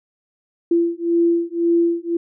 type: beating tone pair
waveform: sine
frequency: 338.5 / 340.4 Hz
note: E4 / F4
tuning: +46 / -44 cents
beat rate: 1.9 Hz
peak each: -18 dBFS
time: 0.71-2.17 s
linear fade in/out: 5 ms
effects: none